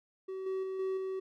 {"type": "tone with level steps", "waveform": "triangle", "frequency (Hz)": 380, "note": "F#4", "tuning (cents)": 46, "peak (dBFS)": [-35, -30, -33, -29, -32], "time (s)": [0.28, 1.2], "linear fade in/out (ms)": 10, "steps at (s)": [0.46, 0.63, 0.79, 0.97], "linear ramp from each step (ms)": 5, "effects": []}